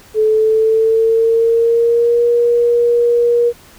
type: tone with pitch glide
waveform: sine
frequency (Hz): 433.4 to 475.4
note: A4 to A#4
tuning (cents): -26 to +34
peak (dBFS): -9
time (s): 0.14-3.53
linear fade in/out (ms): 50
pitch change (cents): +160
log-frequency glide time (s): 0.25-2.24
effects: pink hiss -43 dBFS RMS until 3.78 s